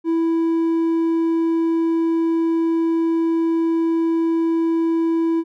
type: tone with hard clipping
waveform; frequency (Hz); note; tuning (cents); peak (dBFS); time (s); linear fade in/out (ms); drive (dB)
sine; 329.6; E4; 0; -17; 0.04-5.44; 50; 3
effects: none